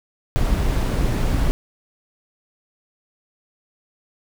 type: noise with amplitude modulation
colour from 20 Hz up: brown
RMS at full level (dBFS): -18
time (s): 0.36-1.51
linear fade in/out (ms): 0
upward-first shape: sine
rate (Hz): 222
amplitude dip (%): 25
effects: none